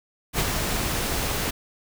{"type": "noise with ADSR envelope", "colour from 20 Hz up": "pink", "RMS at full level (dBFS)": -22, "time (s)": [0.33, 1.51], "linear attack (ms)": 64, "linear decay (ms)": 49, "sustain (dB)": -4, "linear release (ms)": 11, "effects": []}